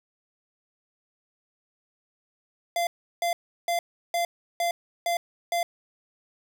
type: tone bursts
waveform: square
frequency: 689 Hz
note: F5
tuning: 24 cents flat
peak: -24 dBFS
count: 7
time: 2.76-5.63 s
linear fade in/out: 2 ms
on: 110 ms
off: 350 ms
effects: none